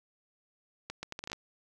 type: accelerating click train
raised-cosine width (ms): 0.2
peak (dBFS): -21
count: 9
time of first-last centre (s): 0.9-1.331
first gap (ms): 130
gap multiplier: 0.72
effects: 10-bit